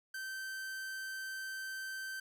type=tone; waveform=45% pulse; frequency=1551 Hz; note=G6; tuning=19 cents flat; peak=-40 dBFS; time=0.14-2.2 s; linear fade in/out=5 ms; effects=none